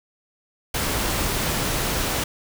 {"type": "noise", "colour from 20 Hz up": "pink", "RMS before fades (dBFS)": -24, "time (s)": [0.74, 2.24], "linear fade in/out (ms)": 5, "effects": []}